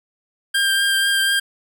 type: tone with vibrato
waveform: 25% pulse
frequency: 1593 Hz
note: G6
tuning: 27 cents sharp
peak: -12 dBFS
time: 0.54-1.4 s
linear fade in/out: 10 ms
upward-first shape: triangle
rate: 4.1 Hz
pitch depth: 17 cents each way
effects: none